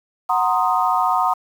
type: chord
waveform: sine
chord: C half-diminished seventh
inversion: second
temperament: equal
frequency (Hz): 740 / 932.3 / 1046.5 / 1244.5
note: Gb5 / Bb5 / C6 / Eb6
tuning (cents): 0 / 0 / 0 / 0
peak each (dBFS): -20 / -21 / -22 / -21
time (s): 0.29-1.34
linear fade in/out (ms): 10
effects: 7-bit